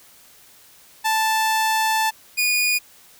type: tone pair in turn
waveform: sawtooth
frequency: 880 / 2454 Hz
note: A5 / D#7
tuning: 0 / -25 cents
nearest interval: octave + tritone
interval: 1775 cents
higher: second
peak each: -14 dBFS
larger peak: neither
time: 1.04-2.11 / 2.37-2.79 s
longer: first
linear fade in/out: 20 ms
effects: white hiss -50 dBFS RMS until 3.19 s